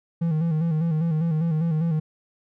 triangle tone with vibrato, 161.4 Hz, E3, 36 cents flat, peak -18 dBFS, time 0.21-2 s, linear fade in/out 10 ms, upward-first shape square, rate 5 Hz, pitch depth 66 cents each way, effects none

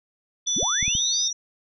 sine tone with pitch glide, 3482 to 3666 Hz, A7 to A#7, -19 to -30 cents, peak -26 dBFS, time 0.46-1.31 s, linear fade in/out 20 ms, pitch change +89 cents, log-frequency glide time 0.89-0.99 s
sine tone, 5920 Hz, F#8, in tune, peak -23 dBFS, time 0.47-1.28 s, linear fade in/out 2 ms
sine linear sweep, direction up, 133.9 to 5920 Hz, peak -27 dBFS, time 0.56-1.33 s, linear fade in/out 5 ms
clicks, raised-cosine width 5 ms, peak -20 dBFS, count 4, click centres 0.629 / 0.828 / 0.88 / 0.952 s
effects none

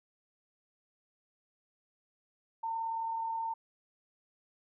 sine tone with amplitude modulation, 906 Hz, A#5, 50 cents flat, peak -31 dBFS, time 2.63-3.54 s, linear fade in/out 10 ms, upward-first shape sine, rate 38.9 Hz, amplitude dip 30%, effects none

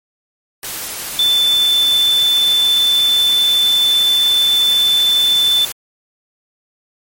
sine tone in noise, 3524 Hz, A7, 2 cents sharp, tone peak -10 dBFS, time 1.19-5.65 s, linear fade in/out 2 ms, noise white, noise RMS -25 dBFS, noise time 0.63-5.72 s, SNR +12 dB, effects MP3 64 kbps

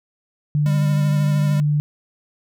sine tone, 148.2 Hz, D3, 16 cents sharp, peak -15 dBFS, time 0.55-1.8 s, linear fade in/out 0 ms
square tone with vibrato, 200 Hz, G3, 35 cents sharp, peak -25 dBFS, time 0.66-1.6 s, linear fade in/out 0 ms, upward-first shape triangle, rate 13 Hz, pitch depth 36 cents each way
effects none

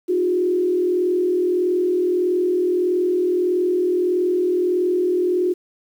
sine tone with frequency modulation, 360 Hz, F#4, 47 cents flat, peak -16 dBFS, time 0.08-5.54 s, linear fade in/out 20 ms, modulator 41.6 Hz, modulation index 0.64, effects 8-bit

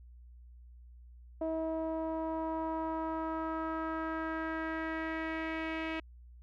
sawtooth tone with low-pass filter sweep, 321.2 Hz, E4, 45 cents flat, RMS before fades -36 dBFS, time 1.41-6 s, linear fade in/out 5 ms, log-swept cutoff 680 to 2500 Hz, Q 3.1, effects added 60 Hz sine -51 dBFS peak until 6.42 s

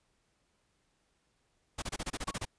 pink noise bursts, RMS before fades -36 dBFS, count 10, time 1.78-2.453 s, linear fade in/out 10 ms, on 43 ms, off 27 ms
sine tone with exponential decay, 1108.7 Hz, C#6, in tune, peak -30 dBFS, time 2.28-2.35 s, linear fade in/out 2 ms, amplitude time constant 15 ms
effects pink hiss -75 dBFS RMS until 2.58 s + resampled to 22050 Hz

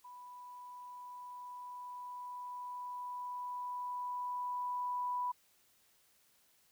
sine tone with level ramp, 987.8 Hz, B5, in tune, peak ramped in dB -49 to -33 dBFS, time 0.04-5.32 s, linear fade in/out 10 ms, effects white hiss -70 dBFS RMS until 6.71 s

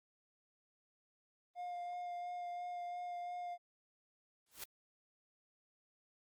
triangle tone with vibrato, 708 Hz, F5, 23 cents sharp, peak -39 dBFS, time 1.55-3.58 s, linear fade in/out 50 ms, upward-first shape sine, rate 2.9 Hz, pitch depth 13 cents each way
white noise with exponential growth, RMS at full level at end -42 dBFS, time 4.46-4.64 s, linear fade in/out 5 ms, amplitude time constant 37 ms
effects Opus 24 kbps

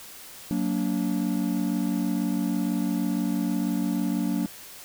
triangle chord, Gb augmented, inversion none, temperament just, 185 / 231.2 / 289.1 Hz, Gb3 / Bb3 / D4, 0 / -14 / -27 cents, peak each -26 dBFS, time 0.51-4.46 s, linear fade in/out 0 ms, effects white hiss -44 dBFS RMS until 4.84 s

